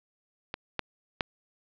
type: clicks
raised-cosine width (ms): 0.3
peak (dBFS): -17 / -12 / -10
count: 3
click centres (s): 0.541 / 0.793 / 1.208
effects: resampled to 11025 Hz + 7-bit